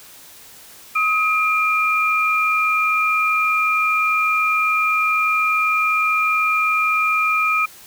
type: tone pair together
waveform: sine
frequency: 1267 / 2392 Hz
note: D#6 / D7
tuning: +31 / +31 cents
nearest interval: major seventh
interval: 1100 cents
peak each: -18 dBFS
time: 0.95-7.66 s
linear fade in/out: 10 ms
effects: white hiss -43 dBFS RMS until 7.86 s